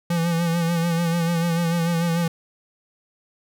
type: tone with vibrato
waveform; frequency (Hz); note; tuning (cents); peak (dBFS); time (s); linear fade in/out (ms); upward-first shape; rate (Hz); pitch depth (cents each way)
square; 168.9; E3; +42; -20; 0.1-2.28; 5; sine; 6.8; 44
effects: none